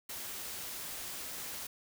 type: noise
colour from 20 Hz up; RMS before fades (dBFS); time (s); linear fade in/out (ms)
white; -42; 0.09-1.67; 5
effects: none